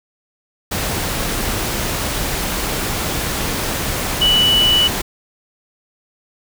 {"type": "tone in noise", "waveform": "sine", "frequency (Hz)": 2960, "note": "F#7", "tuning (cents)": 0, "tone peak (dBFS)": -11, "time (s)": [4.21, 4.88], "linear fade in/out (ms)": 10, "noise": "pink", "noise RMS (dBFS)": -21, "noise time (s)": [0.71, 5.02], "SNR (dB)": 7, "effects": []}